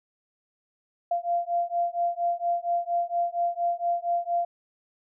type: beating tone pair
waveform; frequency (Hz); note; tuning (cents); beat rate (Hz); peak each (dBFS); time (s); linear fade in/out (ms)
sine; 690 / 694.3; F5 / F5; -21 / -10; 4.3; -27; 1.11-4.45; 5
effects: none